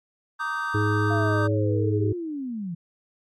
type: chord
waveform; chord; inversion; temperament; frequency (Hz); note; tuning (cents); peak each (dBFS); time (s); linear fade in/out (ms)
triangle; Eb major seventh; second; just; 933.4 / 1166.7 / 1244.5 / 1555.6; Bb5 / D6 / Eb6 / G6; +2 / -12 / 0 / -14; -33 / -31 / -29 / -27; 0.39-1.48; 20
type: harmonic tone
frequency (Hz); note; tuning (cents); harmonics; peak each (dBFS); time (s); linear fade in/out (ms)
105; G#2; +19; 1 / 3 / 4; -22 / -27 / -28; 0.74-2.13; 10
type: linear sweep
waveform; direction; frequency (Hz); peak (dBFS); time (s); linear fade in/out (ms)
sine; down; 698.5 to 161; -28; 1.1-2.75; 10
effects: MP3 64 kbps